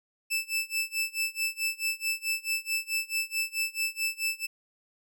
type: tone with tremolo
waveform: sawtooth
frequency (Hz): 2637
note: E7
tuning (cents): 0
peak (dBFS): -22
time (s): 0.3-4.47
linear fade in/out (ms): 20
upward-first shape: sine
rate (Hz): 4.6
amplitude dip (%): 95
effects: none